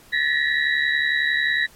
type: tone cluster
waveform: sine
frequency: 1736 / 1883 / 1954 / 3891 Hz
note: A6 / A#6 / B6 / B7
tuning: -24 / +17 / -19 / -27 cents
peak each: -24 / -22 / -24 / -27 dBFS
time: 0.12-1.67 s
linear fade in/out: 20 ms
effects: pink hiss -50 dBFS RMS until 1.75 s + MP3 64 kbps